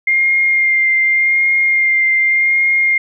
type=tone with vibrato; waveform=sine; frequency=2114 Hz; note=C7; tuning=17 cents sharp; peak=-10 dBFS; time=0.07-2.98 s; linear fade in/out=5 ms; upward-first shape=sine; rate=0.86 Hz; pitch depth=16 cents each way; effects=none